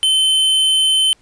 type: tone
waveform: square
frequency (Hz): 3071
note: G7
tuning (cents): -36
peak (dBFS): -12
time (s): 0.03-1.13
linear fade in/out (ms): 0
effects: pink hiss -55 dBFS RMS until 1.21 s + resampled to 22050 Hz